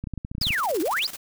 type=clicks; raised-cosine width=5 ms; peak=-19 dBFS; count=11; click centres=0.04 / 0.072 / 0.137 / 0.177 / 0.249 / 0.315 / 0.351 / 0.382 / 0.415 / 0.469 / 0.506 s
type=noise with tremolo; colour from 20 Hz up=white; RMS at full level=-35 dBFS; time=0.41-1.17 s; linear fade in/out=5 ms; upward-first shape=square; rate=18 Hz; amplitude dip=70%
type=exponential two-way sweep; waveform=sine; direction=down then up; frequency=5274 to 297.7 to 5274 Hz; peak=-22 dBFS; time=0.41-1.07 s; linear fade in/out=5 ms; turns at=0.81 s
effects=none